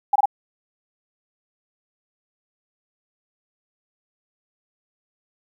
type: tone bursts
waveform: sine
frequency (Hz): 810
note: G#5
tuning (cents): -43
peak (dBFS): -13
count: 3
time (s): 0.13-0.257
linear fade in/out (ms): 5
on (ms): 27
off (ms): 23
effects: 9-bit